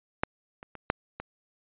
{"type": "clicks", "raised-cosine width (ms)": 0.5, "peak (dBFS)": [-9, -28, -27, -7, -21], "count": 5, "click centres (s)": [0.235, 0.629, 0.753, 0.901, 1.2], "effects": ["resampled to 8000 Hz"]}